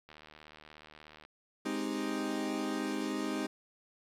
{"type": "click train", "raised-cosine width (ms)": 0.3, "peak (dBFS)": -36, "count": 90, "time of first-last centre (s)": [0.09, 1.25], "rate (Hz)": 76.7}
{"type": "chord", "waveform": "40% pulse", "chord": "Ab major seventh", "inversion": "none", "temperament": "equal", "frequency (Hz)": [207.7, 261.6, 311.1, 392], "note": ["Ab3", "C4", "Eb4", "G4"], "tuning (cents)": [0, 0, 0, 0], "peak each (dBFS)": [-39, -37, -36, -40], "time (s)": [1.65, 3.47], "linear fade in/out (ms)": 10}
{"effects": ["low-pass 10000 Hz 12 dB/octave", "11-bit"]}